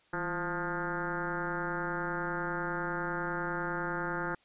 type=tone with frequency modulation; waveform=sine; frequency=880 Hz; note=A5; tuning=in tune; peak=-31 dBFS; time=0.13-4.35 s; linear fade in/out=5 ms; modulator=179 Hz; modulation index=4.3; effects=white hiss -66 dBFS RMS until 4.44 s + resampled to 8000 Hz